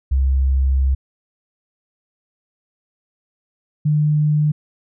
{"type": "tone pair in turn", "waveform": "sine", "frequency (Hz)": [66.7, 150.47], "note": ["C2", "D3"], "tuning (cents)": [34, 42], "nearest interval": "octave + major second", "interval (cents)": 1408, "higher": "second", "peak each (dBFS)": -13, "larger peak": "neither", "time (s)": [[0.11, 0.95], [3.85, 4.52]], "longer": "first", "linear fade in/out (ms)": 10, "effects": []}